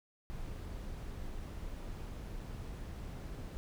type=noise; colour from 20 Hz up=brown; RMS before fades=-43 dBFS; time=0.3-3.57 s; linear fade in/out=0 ms; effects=none